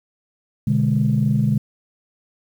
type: chord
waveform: sine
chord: G# diminished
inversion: first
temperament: equal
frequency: 123.47 / 146.83 / 207.7 Hz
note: B2 / D3 / G#3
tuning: 0 / 0 / 0 cents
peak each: -19 dBFS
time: 0.67-1.58 s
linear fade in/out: 5 ms
effects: tanh soft clip ceiling -7 dBFS + 8-bit